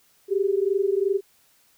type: tone pair together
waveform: sine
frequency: 384.2 / 407 Hz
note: G4 / G#4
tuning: -35 / -35 cents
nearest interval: minor second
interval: 100 cents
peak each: -22 / -23 dBFS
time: 0.28-1.21 s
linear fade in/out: 50 ms
effects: white hiss -61 dBFS RMS until 1.77 s